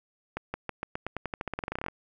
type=accelerating click train; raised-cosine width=0.5 ms; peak=-17 dBFS; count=22; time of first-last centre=0.37-1.884 s; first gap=170 ms; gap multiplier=0.9; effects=none